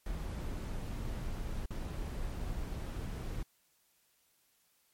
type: noise with dropouts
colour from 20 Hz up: brown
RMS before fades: -38 dBFS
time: 0.06-3.43 s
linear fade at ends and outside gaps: 2 ms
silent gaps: 1.658-1.706 s
effects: white hiss -72 dBFS RMS until 4.93 s + MP3 64 kbps